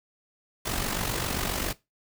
pink noise with amplitude modulation, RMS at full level -27 dBFS, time 0.65-1.73 s, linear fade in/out 10 ms, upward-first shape sine, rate 47.5 Hz, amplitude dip 60%, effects noise-tail reverb RT60 0.2 s tail -18 dB re dry

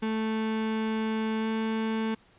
35% pulse tone with pitch glide, 220 to 221.5 Hz, A3 to A3, 0 to +12 cents, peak -25 dBFS, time 0.02-2.15 s, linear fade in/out 10 ms, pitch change +12 cents, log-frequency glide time 1.39-1.47 s, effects pink hiss -60 dBFS RMS until 2.38 s + resampled to 8000 Hz

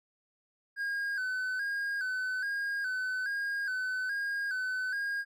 triangle tone with vibrato, 1568 Hz, G6, in tune, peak -29 dBFS, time 0.76-5.25 s, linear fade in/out 50 ms, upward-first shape square, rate 1.2 Hz, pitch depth 63 cents each way, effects none

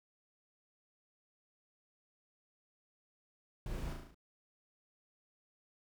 brown noise with echo, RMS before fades -42 dBFS, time 3.66-3.93 s, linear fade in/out 2 ms, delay 36 ms, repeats 6, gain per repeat -3 dB, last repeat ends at 4.146 s, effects none

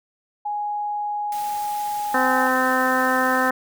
sine tone, 830.6 Hz, G#5, in tune, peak -23 dBFS, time 0.45-2.48 s, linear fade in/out 10 ms
white noise, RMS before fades -38 dBFS, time 1.32-3.5 s, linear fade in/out 2 ms
harmonic tone, 257.6 Hz, C4, 27 cents flat, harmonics 1 / 2 / 3 / 4 / 5 / 6 / 7, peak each -25 / -25 / -25 / -25 / -25 / -25 / -25 dBFS, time 2.14-3.51 s, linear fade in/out 5 ms
effects none

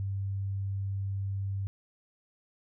sine tone, 98 Hz, G2, in tune, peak -30 dBFS, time 0-1.67 s, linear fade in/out 0 ms, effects none

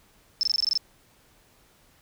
sine tone bursts, 5274 Hz, E8, in tune, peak -20 dBFS, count 9, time 0.41-0.775 s, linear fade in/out 0 ms, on 21 ms, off 22 ms, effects pink hiss -60 dBFS RMS until 2.01 s

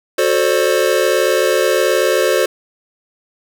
square chord, D dominant seventh, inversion first, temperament just, 367.1 / 440.5 / 528.6 / 587.3 Hz, F#4 / A4 / C5 / D5, -14 / +2 / +18 / 0 cents, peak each -19 / -19 / -17 / -20 dBFS, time 0.18-2.46 s, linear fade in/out 5 ms, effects none

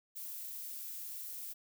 violet noise, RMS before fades -44 dBFS, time 0.15-1.54 s, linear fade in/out 20 ms, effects none

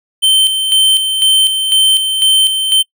square tone with tremolo, 3101 Hz, G7, 19 cents flat, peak -7 dBFS, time 0.22-2.83 s, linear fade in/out 20 ms, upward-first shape square, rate 2 Hz, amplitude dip 50%, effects noise-tail reverb RT60 0.1 s tail -24 dB re dry

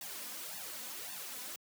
white noise with flanger, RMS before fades -44 dBFS, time 0.01-1.56 s, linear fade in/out 2 ms, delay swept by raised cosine 1.1 to 4.1 ms, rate 1.8 Hz, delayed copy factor +0.85, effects high-pass 150 Hz 12 dB/octave

